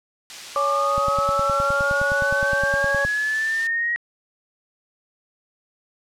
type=noise; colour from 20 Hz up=blue; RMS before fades=-28 dBFS; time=0.3-3.67 s; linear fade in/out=0 ms
type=harmonic tone; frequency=280.3 Hz; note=C#4; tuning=19 cents sharp; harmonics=2 / 3 / 4; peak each=-23 / -32 / -30 dBFS; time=0.56-3.05 s; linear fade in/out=2 ms
type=exponential sweep; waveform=sine; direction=up; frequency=1174.7 to 1902 Hz; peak=-20 dBFS; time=0.56-3.96 s; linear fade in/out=0 ms
type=click train; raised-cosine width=5 ms; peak=-18 dBFS; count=21; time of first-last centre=0.98-3.05 s; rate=9.66 Hz
effects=low-pass 5000 Hz 12 dB/octave